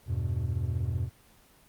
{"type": "chord", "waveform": "triangle", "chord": "E minor", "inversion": "none", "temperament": "equal", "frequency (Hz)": [82.41, 98, 123.47], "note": ["E2", "G2", "B2"], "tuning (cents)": [0, 0, 0], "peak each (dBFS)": -30, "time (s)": [0.06, 1.1], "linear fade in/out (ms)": 50, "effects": ["pink hiss -59 dBFS RMS until 1.68 s", "Opus 24 kbps"]}